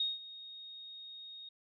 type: tone with ADSR envelope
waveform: sine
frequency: 3729 Hz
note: A#7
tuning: in tune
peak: -29 dBFS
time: 0-1.49 s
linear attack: 4 ms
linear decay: 180 ms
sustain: -17 dB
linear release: 5 ms
effects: none